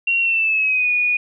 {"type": "tone with pitch glide", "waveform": "sine", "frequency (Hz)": [2744, 2459], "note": ["F7", "D#7"], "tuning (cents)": [-31, -21], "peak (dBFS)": -15, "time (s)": [0.07, 1.17], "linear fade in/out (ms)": 5, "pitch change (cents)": -190, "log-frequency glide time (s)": [0.2, 0.91], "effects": []}